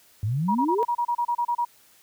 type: exponential sweep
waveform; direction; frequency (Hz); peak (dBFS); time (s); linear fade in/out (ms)
sine; up; 97.8 to 472.7; -22; 0.23-0.83; 0
type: tone bursts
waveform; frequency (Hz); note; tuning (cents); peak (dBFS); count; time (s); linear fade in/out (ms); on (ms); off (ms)
sine; 955; A#5; +42; -21; 12; 0.48-1.651; 10; 71; 29
effects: white hiss -57 dBFS RMS until 2.02 s + high-pass 60 Hz 12 dB/octave